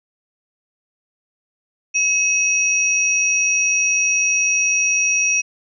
sine tone pair together, 2564 / 5756 Hz, E7 / F#8, -49 / -49 cents, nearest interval octave + major second, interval 1400 cents, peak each -17 / -18 dBFS, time 1.94-5.42 s, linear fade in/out 20 ms, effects none

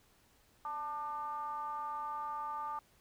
triangle ring-modulated tone, 155.56 Hz, D#3, in tune, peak -32 dBFS, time 0.65-2.79 s, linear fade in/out 2 ms, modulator 1040 Hz, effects pink hiss -68 dBFS RMS until 3 s

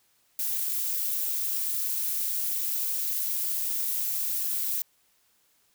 violet noise with amplitude modulation, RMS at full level -26 dBFS, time 0.39-4.82 s, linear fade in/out 2 ms, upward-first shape sine, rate 297 Hz, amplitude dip 65%, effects white hiss -67 dBFS RMS until 5.74 s

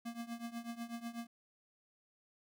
square tone with tremolo, 233.7 Hz, A#3, 5 cents sharp, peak -39 dBFS, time 0.05-1.27 s, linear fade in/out 10 ms, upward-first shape triangle, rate 8.1 Hz, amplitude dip 90%, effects none

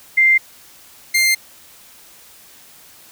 sine / sawtooth tone pair in turn, 2093 / 2101 Hz, C7 / C7, 0 / +7 cents, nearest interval unison, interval 7 cents, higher second, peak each -9 dBFS, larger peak neither, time 0.17-0.38 / 1.14-1.35 s, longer neither, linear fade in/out 10 ms, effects white hiss -45 dBFS RMS until 3.11 s

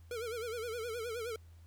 square tone with vibrato, 462.3 Hz, A#4, 14 cents flat, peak -38 dBFS, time 0.11-1.36 s, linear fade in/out 2 ms, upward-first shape sine, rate 9.6 Hz, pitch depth 110 cents each way, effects added 83 Hz sine -53 dBFS peak until 1.66 s + pink hiss -70 dBFS RMS until 1.66 s

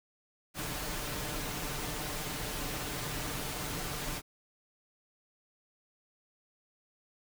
pink noise with comb filter, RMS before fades -37 dBFS, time 0.54-4.22 s, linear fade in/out 50 ms, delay 6.7 ms, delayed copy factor +0.5, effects none

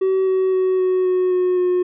triangle tone with pitch steps, 380 / 376.7 / 373.5 / 370.2 / 367.1 / 363.9 / 360.8 Hz, F#4 / F#4 / F#4 / F#4 / F#4 / F#4 / F#4, +46 / +31 / +16 / +1 / -14 / -29 / -44 cents, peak -12 dBFS, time 0.01-1.83 s, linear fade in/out 10 ms, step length 260 ms, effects tanh soft clip ceiling -9 dBFS + resampled to 8000 Hz

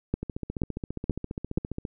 two click trains, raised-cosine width 3 ms, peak -19 / -12 dBFS, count 25 / 4, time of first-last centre 0.23-1.852 / 0.14-1.575 s, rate 14.8 / 2.09 Hz, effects none

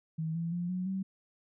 sine tone with pitch steps, 160 / 167.28 / 174.88 / 182.84 / 191.15 Hz, D#3 / E3 / F3 / F#3 / G3, +49 / +26 / +3 / -20 / -43 cents, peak -31 dBFS, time 0.18-1.03 s, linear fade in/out 10 ms, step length 170 ms, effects none

